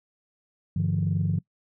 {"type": "tone cluster", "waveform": "sine", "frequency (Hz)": [99.9, 148.4, 170.7], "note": ["G2", "D3", "F3"], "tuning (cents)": [33, 18, -39], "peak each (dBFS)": -26, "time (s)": [0.76, 1.39], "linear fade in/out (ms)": 5, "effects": ["noise-tail reverb RT60 0.1 s tail -22 dB re dry", "tanh soft clip ceiling -15 dBFS"]}